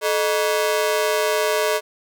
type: ring-modulated tone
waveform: sawtooth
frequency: 523.3 Hz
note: C5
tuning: in tune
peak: -11 dBFS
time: 0.01-1.81 s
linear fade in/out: 50 ms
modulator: 89.9 Hz
effects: none